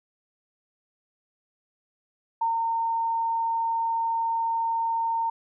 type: tone with ADSR envelope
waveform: sine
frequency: 914 Hz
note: A#5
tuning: 34 cents flat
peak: -21 dBFS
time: 2.41-5.3 s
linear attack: 8 ms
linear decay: 130 ms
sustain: -2 dB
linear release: 6 ms
effects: none